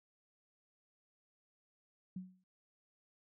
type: tone with exponential decay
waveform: sine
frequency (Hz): 185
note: F#3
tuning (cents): 0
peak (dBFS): -38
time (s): 2.16-2.44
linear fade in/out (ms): 5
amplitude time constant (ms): 59
effects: none